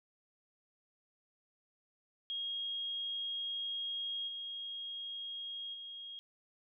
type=tone with level steps; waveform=sine; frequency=3266 Hz; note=G#7; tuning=30 cents flat; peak=-36 / -40 / -44 dBFS; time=2.3-6.19 s; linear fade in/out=0 ms; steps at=4.27 / 5.73 s; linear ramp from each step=20 ms; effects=none